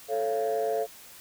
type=chord; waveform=sine; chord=A augmented; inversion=none; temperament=just; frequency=440 / 550 / 687.5 Hz; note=A4 / C#5 / E#5; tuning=0 / -14 / -27 cents; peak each=-27 / -30 / -28 dBFS; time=0.08-0.87 s; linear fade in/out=50 ms; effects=tanh soft clip ceiling -20 dBFS + white hiss -49 dBFS RMS until 1.2 s